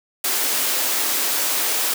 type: high-pass noise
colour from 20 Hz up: white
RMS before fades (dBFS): -21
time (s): 0.24-1.94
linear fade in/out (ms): 5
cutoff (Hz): 250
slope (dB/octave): 24
effects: none